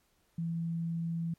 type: tone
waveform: sine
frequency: 166.7 Hz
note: E3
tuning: 20 cents sharp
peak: -31 dBFS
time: 0.38-1.34 s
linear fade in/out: 5 ms
effects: pink hiss -72 dBFS RMS until 1.38 s + MP3 64 kbps